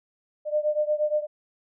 sine beating tone pair, 600 / 608.5 Hz, D5 / D#5, +37 / -39 cents, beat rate 8.5 Hz, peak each -24 / -26 dBFS, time 0.45-1.27 s, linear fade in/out 50 ms, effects none

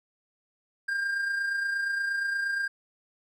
triangle tone with amplitude modulation, 1600 Hz, G6, 35 cents sharp, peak -23 dBFS, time 0.88-2.68 s, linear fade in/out 10 ms, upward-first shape sine, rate 28.5 Hz, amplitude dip 40%, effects none

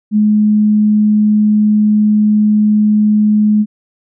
sine tone, 211.4 Hz, G#3, 31 cents sharp, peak -7 dBFS, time 0.11-3.66 s, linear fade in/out 50 ms, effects none

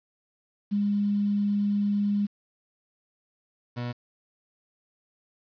sine / 30% pulse tone pair in turn, 204 / 121.3 Hz, G#3 / B2, -31 / -31 cents, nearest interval major sixth, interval 900 cents, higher first, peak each -22 / -27 dBFS, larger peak first, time 0.71-2.27 / 3.76-3.93 s, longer first, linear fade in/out 20 ms, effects resampled to 11025 Hz + 9-bit

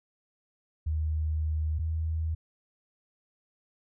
sine tone pair in turn, 77.78 / 80.01 Hz, D#2 / D#2, 0 / +49 cents, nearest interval unison, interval 49 cents, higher second, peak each -26 / -27 dBFS, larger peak first, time 0.86-1.79 / 1.79-2.35 s, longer first, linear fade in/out 10 ms, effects none

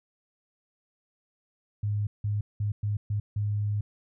sine tone bursts at uneven times, 103.83 Hz, G#2, in tune, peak -25 dBFS, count 6, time 1.83-2.07 / 2.24-2.41 / 2.6-2.72 / 2.83-2.97 / 3.1-3.2 / 3.36-3.81 s, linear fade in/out 5 ms, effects none

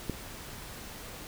click, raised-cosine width 3 ms, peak -18 dBFS, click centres 0.097 s, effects pink hiss -44 dBFS RMS until 1.27 s

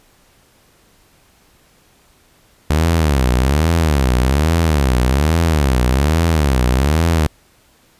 sawtooth tone with vibrato, 71.8 Hz, D2, 39 cents flat, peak -8 dBFS, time 2.7-7.27 s, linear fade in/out 5 ms, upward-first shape sine, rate 1.2 Hz, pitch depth 270 cents each way, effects pink hiss -53 dBFS RMS until 7.99 s + resampled to 32000 Hz

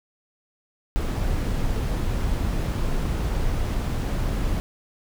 brown noise, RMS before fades -24 dBFS, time 0.96-4.6 s, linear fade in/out 0 ms, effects none

